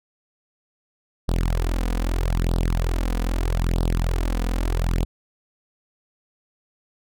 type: tone with flanger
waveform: sawtooth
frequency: 42.53 Hz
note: F1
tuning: 45 cents flat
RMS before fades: -22 dBFS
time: 1.28-5.05 s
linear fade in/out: 10 ms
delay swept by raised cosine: 0.21 to 4.11 ms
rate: 0.79 Hz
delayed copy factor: +0.85
effects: none